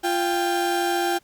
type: tone pair together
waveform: 35% pulse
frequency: 347.1 / 789 Hz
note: F4 / G5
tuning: -11 / +11 cents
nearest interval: octave + major second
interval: 1422 cents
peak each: -22 dBFS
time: 0.03-1.19 s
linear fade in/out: 20 ms
effects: pink hiss -60 dBFS RMS until 1.23 s + Opus 48 kbps